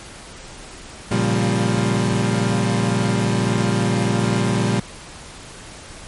30% pulse chord, G half-diminished seventh, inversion first, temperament equal with one note detuned, 116.54 / 138.59 / 174.61 / 198.28 Hz, Bb2 / Db3 / F3 / G3, 0 / 0 / 0 / +20 cents, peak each -18 / -23 / -21 / -19 dBFS, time 1.11-4.8 s, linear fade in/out 5 ms, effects pink hiss -38 dBFS RMS until 6.07 s + MP3 48 kbps

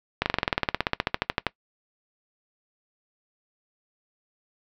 slowing click train, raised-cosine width 0.3 ms, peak -5 dBFS, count 22, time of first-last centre 0.22-1.467 s, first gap 39 ms, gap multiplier 1.04, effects noise-tail reverb RT60 0.1 s tail -21 dB re dry + low-pass 5000 Hz 12 dB/octave

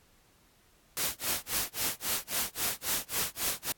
white noise with tremolo, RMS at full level -29 dBFS, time 0.97-3.72 s, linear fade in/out 0 ms, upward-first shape sine, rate 3.7 Hz, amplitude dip 100%, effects pink hiss -64 dBFS RMS until 3.77 s + AAC 64 kbps

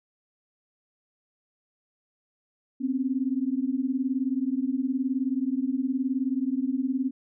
sine beating tone pair, 253.3 / 272.3 Hz, B3 / C#4, +44 / -31 cents, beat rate 19 Hz, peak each -27 dBFS, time 2.8-7.11 s, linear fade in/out 20 ms, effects none

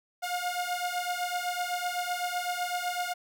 sawtooth beating tone pair, 710 / 717.9 Hz, F5 / F5, +28 / +48 cents, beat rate 7.9 Hz, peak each -29 dBFS, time 0.22-3.14 s, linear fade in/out 20 ms, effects none

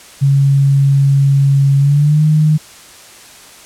sine tone with pitch glide, 138.59 to 153.78 Hz, C#3 to D#3, 0 to -20 cents, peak -7 dBFS, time 0.21-2.58 s, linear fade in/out 20 ms, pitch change +180 cents, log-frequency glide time 1.78-2.23 s, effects white hiss -38 dBFS RMS until 3.65 s + low-pass 10000 Hz 12 dB/octave

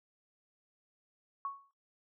sine tone with exponential decay, 1108.7 Hz, C#6, in tune, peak -32 dBFS, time 1.45-1.71 s, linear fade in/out 1 ms, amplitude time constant 55 ms, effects noise-tail reverb RT60 0.4 s tail -23 dB re dry

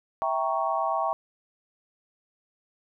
sine chord, E diminished seventh, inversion none, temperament equal with one note detuned, 655.5 / 784 / 932.3 / 1108.7 Hz, E5 / G5 / Bb5 / Db6, -10 / 0 / 0 / 0 cents, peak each -29 / -29 / -31 / -29 dBFS, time 0.22-1.13 s, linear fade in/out 0 ms, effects none

